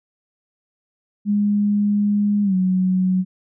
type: tone with pitch glide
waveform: sine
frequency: 205.7 to 185.39 Hz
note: G#3 to F#3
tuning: -16 to +4 cents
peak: -15 dBFS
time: 1.25-3.25 s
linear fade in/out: 50 ms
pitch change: -180 cents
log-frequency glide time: 2.43-2.55 s
effects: none